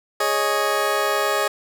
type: chord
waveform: 20% pulse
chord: Ab suspended fourth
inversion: none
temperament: just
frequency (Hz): 415.3 / 553.7 / 623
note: Ab4 / Db5 / Eb5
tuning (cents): 0 / -2 / +2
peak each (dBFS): -19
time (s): 0.2-1.48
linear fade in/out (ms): 5
effects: none